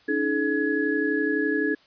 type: tone cluster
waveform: sine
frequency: 284 / 315.8 / 426.7 / 1686 Hz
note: C#4 / D#4 / G#4 / G#6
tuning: +42 / +26 / +47 / +26 cents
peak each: -27 dBFS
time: 0.08-1.75 s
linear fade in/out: 10 ms
effects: white hiss -57 dBFS RMS until 1.86 s + resampled to 11025 Hz